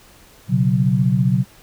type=chord; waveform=sine; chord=B suspended second; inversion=none; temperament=equal; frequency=123.47 / 138.59 / 185 Hz; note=B2 / C#3 / F#3; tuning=0 / 0 / 0 cents; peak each=-18 dBFS; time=0.48-1.45 s; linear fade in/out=50 ms; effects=pink hiss -48 dBFS RMS until 1.62 s